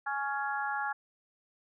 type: harmonic tone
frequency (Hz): 278.5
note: C#4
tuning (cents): +8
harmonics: 3 / 4 / 5 / 6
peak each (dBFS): -34 / -40 / -36 / -37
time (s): 0.06-0.93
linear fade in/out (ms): 10
effects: none